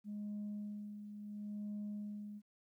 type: tone with tremolo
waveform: sine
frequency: 207.7 Hz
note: G#3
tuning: in tune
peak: -38 dBFS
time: 0.04-2.42 s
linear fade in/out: 50 ms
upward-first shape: sine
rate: 0.72 Hz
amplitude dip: 60%
effects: tanh soft clip ceiling -38 dBFS + 13-bit